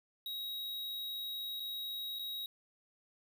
square tone with dropouts, 3812 Hz, A#7, 38 cents sharp, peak -39 dBFS, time 0.26-2.46 s, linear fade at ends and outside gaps 2 ms, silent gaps 1.598-1.602 / 2.188-2.193 s, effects none

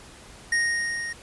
square tone with level ramp, 1864.7 Hz, A#6, in tune, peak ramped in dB -20 to -31 dBFS, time 0.52-1.13 s, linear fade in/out 5 ms, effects pink hiss -47 dBFS RMS until 1.22 s + resampled to 24000 Hz

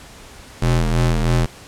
35% pulse ring-modulated tone, 82.41 Hz, E2, in tune, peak -10 dBFS, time 0.62-1.46 s, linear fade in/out 5 ms, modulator 42.8 Hz, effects pink hiss -41 dBFS RMS until 1.67 s + low-pass 10000 Hz 12 dB/octave

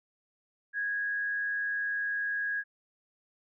sine tone with frequency modulation, 1650 Hz, G#6, 12 cents flat, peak -29 dBFS, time 0.73-2.64 s, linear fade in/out 50 ms, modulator 99.8 Hz, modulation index 0.41, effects none

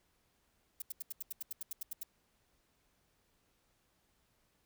violet noise bursts, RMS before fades -40 dBFS, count 13, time 0.8-2.033 s, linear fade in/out 5 ms, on 21 ms, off 80 ms, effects pink hiss -75 dBFS RMS until 4.65 s

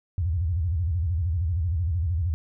sine tone with vibrato, 84.2 Hz, E2, 37 cents sharp, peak -22 dBFS, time 0.18-2.34 s, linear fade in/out 0 ms, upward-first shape square, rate 13 Hz, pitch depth 170 cents each way, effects none

